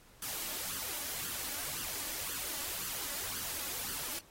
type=noise with flanger; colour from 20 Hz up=white; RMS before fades=-39 dBFS; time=0.22-4.19 s; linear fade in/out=2 ms; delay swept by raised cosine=0.63 to 3.53 ms; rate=1.9 Hz; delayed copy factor=+0.65; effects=pink hiss -61 dBFS RMS until 4.3 s + AAC 48 kbps